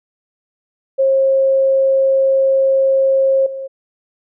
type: tone with level steps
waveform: sine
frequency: 537 Hz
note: C5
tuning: 45 cents sharp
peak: -10 / -23 dBFS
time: 0.98-3.68 s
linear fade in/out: 20 ms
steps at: 3.46 s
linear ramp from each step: 5 ms
effects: none